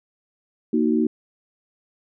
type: chord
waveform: sine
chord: D# minor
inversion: second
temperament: just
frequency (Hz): 233.3 / 311.1 / 373.4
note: A#3 / D#4 / F#4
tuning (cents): +2 / 0 / +16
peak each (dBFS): -20 / -21 / -24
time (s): 0.73-1.07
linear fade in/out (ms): 5
effects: none